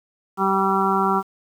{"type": "harmonic tone", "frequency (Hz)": 193.5, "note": "G3", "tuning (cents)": -22, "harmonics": [1, 2, 4, 5, 6, 7], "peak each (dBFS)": [-24, -24, -24, -24, -24, -24], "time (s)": [0.37, 1.23], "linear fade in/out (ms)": 50, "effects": ["8-bit"]}